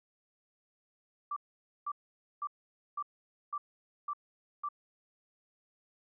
sine tone bursts, 1169 Hz, D6, 8 cents flat, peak -33 dBFS, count 7, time 1.31-4.688 s, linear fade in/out 5 ms, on 54 ms, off 500 ms, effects none

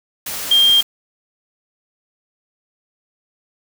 sine tone in noise, 3200 Hz, G7, 35 cents sharp, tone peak -9 dBFS, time 0.51-0.81 s, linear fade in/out 5 ms, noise white, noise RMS -26 dBFS, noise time 0.26-0.83 s, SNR +14 dB, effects none

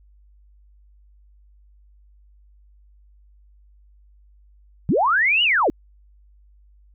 sine linear two-way sweep, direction up then down, 115.9 to 2974 to 250.2 Hz, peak -15 dBFS, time 4.89-5.7 s, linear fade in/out 0 ms, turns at 5.43 s, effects added 50 Hz sine -50 dBFS peak until 6.94 s

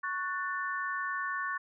sine chord, F# minor, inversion second, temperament just, 1110 / 1480 / 1776 Hz, C#6 / F#6 / A6, +2 / 0 / +16 cents, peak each -35 / -37 / -36 dBFS, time 0.03-1.58 s, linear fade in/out 10 ms, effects none

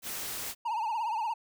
white noise, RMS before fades -37 dBFS, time 0.02-0.55 s, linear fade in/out 50 ms
triangle tone with vibrato, 897 Hz, A5, 33 cents sharp, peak -27 dBFS, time 0.65-1.34 s, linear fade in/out 10 ms, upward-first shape triangle, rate 17 Hz, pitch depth 130 cents each way
effects none

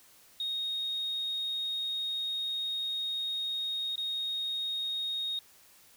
triangle tone with dropouts, 3729 Hz, A#7, in tune, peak -28 dBFS, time 0.4-5.39 s, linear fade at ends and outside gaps 2 ms, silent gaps 3.957-3.979 s, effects tanh soft clip ceiling -28 dBFS + white hiss -59 dBFS RMS until 5.96 s

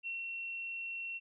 sine tone with ADSR envelope, 2721 Hz, F7, 46 cents flat, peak -36 dBFS, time 0.03-1.2 s, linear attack 39 ms, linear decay 170 ms, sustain -2 dB, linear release 34 ms, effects none

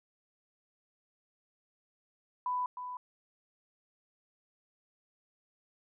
sine tone with echo, 995 Hz, B5, 13 cents sharp, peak -30 dBFS, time 2.46-2.66 s, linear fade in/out 2 ms, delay 310 ms, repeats 1, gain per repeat -8 dB, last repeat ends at 2.97 s, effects none

